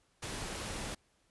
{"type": "noise", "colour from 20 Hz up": "pink", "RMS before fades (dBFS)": -40, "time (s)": [0.22, 0.95], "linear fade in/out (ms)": 10, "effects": ["pink hiss -72 dBFS RMS until 1.3 s", "resampled to 24000 Hz"]}